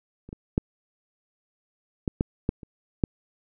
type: clicks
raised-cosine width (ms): 3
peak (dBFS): -30 / -23 / -8 / -12 / -9 / -10 / -28 / -7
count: 8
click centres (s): 0.29 / 0.329 / 0.579 / 2.078 / 2.209 / 2.491 / 2.632 / 3.038
effects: none